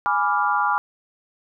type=chord; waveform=sine; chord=G# diminished seventh; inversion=none; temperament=equal; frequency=830.6 / 987.8 / 1174.7 / 1396.9 Hz; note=G#5 / B5 / D6 / F6; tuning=0 / 0 / 0 / 0 cents; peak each=-23 / -24 / -23 / -24 dBFS; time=0.06-0.78 s; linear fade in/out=0 ms; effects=none